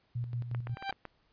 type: tone with tremolo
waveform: sine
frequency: 120 Hz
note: B2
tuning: 49 cents flat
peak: -31 dBFS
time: 0.15-0.75 s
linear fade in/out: 10 ms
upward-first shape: square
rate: 5.5 Hz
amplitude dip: 55%
type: clicks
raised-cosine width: 0.5 ms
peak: -26 dBFS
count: 7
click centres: 0.548 / 0.671 / 0.771 / 0.825 / 0.895 / 0.926 / 1.053 s
type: tone with exponential growth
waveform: sawtooth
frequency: 785 Hz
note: G5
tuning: 2 cents sharp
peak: -26 dBFS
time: 0.68-0.91 s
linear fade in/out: 5 ms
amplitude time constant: 49 ms
effects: pink hiss -71 dBFS RMS until 1.32 s + resampled to 11025 Hz